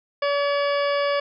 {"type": "harmonic tone with a mistuned harmonic", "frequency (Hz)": 570, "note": "C#5", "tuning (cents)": 48, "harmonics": [1, 2, 3, 4, 5, 6, 8, 9], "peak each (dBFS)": [-21, -27, -31, -33, -35, -37, -39, -40], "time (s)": [0.22, 1.2], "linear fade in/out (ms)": 5, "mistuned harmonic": 9, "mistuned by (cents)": -41, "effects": []}